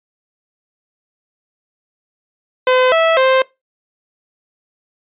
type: tone with pitch steps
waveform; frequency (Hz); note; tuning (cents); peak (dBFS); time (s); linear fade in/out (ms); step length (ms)
sawtooth; 510 / 654 / 524; C5 / E5 / C5; -44 / -14 / +2; -6; 2.67-3.42; 2; 250
effects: noise-tail reverb RT60 0.2 s tail -21 dB re dry + resampled to 8000 Hz